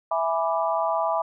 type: chord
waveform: sine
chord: E dominant seventh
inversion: none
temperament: equal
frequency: 659.3 / 830.6 / 987.8 / 1174.7 Hz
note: E5 / G#5 / B5 / D6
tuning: 0 / 0 / 0 / 0 cents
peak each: -25 / -28 / -27 / -29 dBFS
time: 0.11-1.22 s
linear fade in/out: 5 ms
effects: none